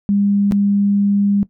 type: tone with dropouts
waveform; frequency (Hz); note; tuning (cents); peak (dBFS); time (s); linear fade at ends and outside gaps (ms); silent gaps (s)
sine; 201.5; G3; +48; -12; 0.09-1.43; 0; 0.512-0.521
effects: noise-tail reverb RT60 0.1 s tail -17 dB re dry